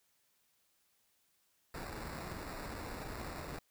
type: noise with sample-and-hold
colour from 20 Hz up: pink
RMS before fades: -44 dBFS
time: 1.74-3.59 s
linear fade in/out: 5 ms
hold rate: 3150 Hz
effects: white hiss -75 dBFS RMS until 3.7 s